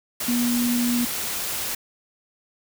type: tone in noise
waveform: sine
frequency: 241.1 Hz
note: B3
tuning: 41 cents flat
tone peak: -20 dBFS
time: 0.28-1.05 s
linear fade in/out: 5 ms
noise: white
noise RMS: -28 dBFS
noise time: 0.2-1.75 s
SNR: +5 dB
effects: none